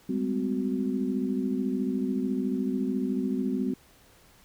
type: tone cluster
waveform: sine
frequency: 197.3 / 211.2 / 255.7 / 371.5 Hz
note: G3 / G#3 / C4 / F#4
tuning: +11 / +29 / -40 / +7 cents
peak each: -31 / -34 / -28 / -35 dBFS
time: 0.09-3.74 s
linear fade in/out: 5 ms
effects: pink hiss -58 dBFS RMS until 4.44 s